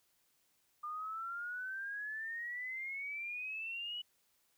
sine exponential sweep, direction up, 1200 to 2960 Hz, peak -39 dBFS, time 0.83-4.02 s, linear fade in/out 10 ms, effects white hiss -75 dBFS RMS until 4.57 s

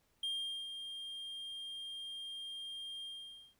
triangle tone with ADSR envelope, 3205 Hz, G7, 38 cents sharp, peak -33 dBFS, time 0.23-3.55 s, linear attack 4 ms, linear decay 440 ms, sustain -8 dB, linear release 510 ms, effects pink hiss -75 dBFS RMS until 3.59 s

